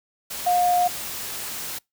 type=tone in noise; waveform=sine; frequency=713 Hz; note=F5; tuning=36 cents sharp; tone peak=-17 dBFS; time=0.46-0.88 s; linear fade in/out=10 ms; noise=white; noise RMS=-32 dBFS; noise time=0.3-1.79 s; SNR=+12 dB; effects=noise-tail reverb RT60 0.2 s tail -26 dB re dry